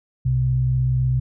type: tone pair together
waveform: sine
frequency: 63.8 / 127.6 Hz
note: C2 / C3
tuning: -43 / -43 cents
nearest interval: octave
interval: 1200 cents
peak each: -25 / -17 dBFS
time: 0.25-1.2 s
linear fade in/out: 10 ms
effects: none